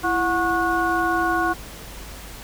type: harmonic tone with a mistuned harmonic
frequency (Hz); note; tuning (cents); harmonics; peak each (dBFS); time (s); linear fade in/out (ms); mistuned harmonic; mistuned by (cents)
365; F#4; -24; 1 / 2 / 3 / 4; -24 / -24 / -24 / -24; 0.03-1.54; 20; 1; -150
effects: added 50 Hz sine -39 dBFS peak until 2.43 s + pink hiss -39 dBFS RMS until 2.43 s